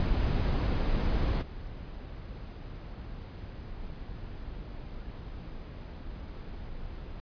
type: noise with level steps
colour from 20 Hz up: brown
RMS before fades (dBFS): -27 / -41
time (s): 0-7.2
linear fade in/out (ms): 0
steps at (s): 1.41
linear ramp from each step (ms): 20
effects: resampled to 11025 Hz